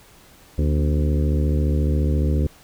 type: harmonic tone with a mistuned harmonic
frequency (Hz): 74.4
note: D2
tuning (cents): +23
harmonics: 1 / 2 / 3 / 4 / 5 / 6 / 7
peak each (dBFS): -18 / -24 / -28 / -30 / -32 / -34 / -35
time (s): 0.58-2.47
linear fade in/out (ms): 5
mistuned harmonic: 3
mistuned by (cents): +83
effects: pink hiss -50 dBFS RMS until 2.63 s